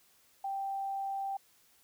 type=tone; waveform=sine; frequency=784 Hz; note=G5; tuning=in tune; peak=-33 dBFS; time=0.44-1.37 s; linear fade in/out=5 ms; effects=white hiss -66 dBFS RMS until 1.83 s